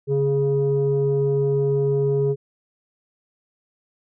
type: tone pair together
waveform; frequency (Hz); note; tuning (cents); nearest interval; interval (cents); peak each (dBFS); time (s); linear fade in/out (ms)
sine; 140.24 / 414.7; C#3 / G#4; +20 / -3; octave + perfect fifth; 1877; -20 / -18; 0.07-2.36; 50
effects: tanh soft clip ceiling -12 dBFS